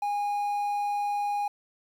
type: tone with quantisation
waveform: triangle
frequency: 820 Hz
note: G#5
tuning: 22 cents flat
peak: -24 dBFS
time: 0.02-1.48 s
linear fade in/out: 5 ms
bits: 9
effects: none